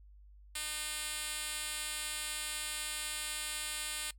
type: tone with band-pass filter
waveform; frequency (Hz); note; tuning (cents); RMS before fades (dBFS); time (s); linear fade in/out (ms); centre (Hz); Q
5% pulse; 304; D#4; -40; -39; 0.55-4.11; 5; 9100; 0.75
effects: noise-tail reverb RT60 0.1 s tail -22 dB re dry + added 50 Hz sine -54 dBFS peak until 4.18 s